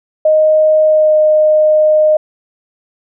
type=tone with pitch glide; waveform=sine; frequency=621 to 615.6 Hz; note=D#5 to D#5; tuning=-3 to -19 cents; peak=-6 dBFS; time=0.25-2.17 s; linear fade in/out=5 ms; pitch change=-16 cents; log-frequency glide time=0.85-1.16 s; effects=none